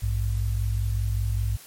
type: tone pair together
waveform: sine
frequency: 57.69 / 102.8 Hz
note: A#1 / G#2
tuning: -17 / -17 cents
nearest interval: minor seventh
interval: 1000 cents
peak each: -25 dBFS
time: 0.02-1.57 s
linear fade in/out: 10 ms
effects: white hiss -47 dBFS RMS until 1.66 s + MP3 64 kbps